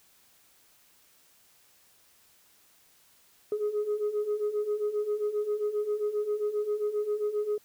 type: beating tone pair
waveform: sine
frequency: 414 / 421.5 Hz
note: G#4 / G#4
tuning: -5 / +26 cents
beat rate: 7.5 Hz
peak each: -31 / -27 dBFS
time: 3.52-7.58 s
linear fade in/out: 2 ms
effects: tanh soft clip ceiling -23 dBFS + white hiss -62 dBFS RMS until 7.64 s